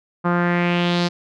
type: tone with low-pass filter sweep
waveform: sawtooth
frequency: 174.61 Hz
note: F3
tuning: in tune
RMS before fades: -19 dBFS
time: 0.24-1.09 s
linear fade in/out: 20 ms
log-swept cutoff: 1200 to 4800 Hz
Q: 3
effects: none